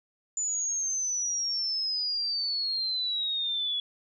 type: exponential sweep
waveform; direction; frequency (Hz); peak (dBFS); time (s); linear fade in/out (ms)
sine; down; 7040 to 3379; -27; 0.37-3.8; 2
effects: none